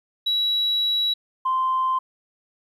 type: tone pair in turn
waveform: sine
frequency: 3900 / 1040.5 Hz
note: B7 / C6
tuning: -23 / -10 cents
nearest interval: octave + major seventh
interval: 2287 cents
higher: first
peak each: -18 dBFS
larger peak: neither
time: 0.26-1.14 / 1.45-1.99 s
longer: first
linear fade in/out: 10 ms
effects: tanh soft clip ceiling -15 dBFS + 10-bit